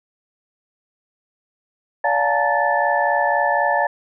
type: tone cluster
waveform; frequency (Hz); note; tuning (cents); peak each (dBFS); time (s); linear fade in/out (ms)
sine; 577 / 706 / 851 / 915 / 1752; D5 / F5 / G#5 / A#5 / A6; -31 / +19 / +42 / -32 / -8; -22; 2.04-3.87; 5
effects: none